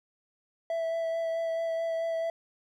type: tone with vibrato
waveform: triangle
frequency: 659.3 Hz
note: E5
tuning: in tune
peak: -26 dBFS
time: 0.7-2.3 s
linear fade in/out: 2 ms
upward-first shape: sine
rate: 4.6 Hz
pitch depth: 13 cents each way
effects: none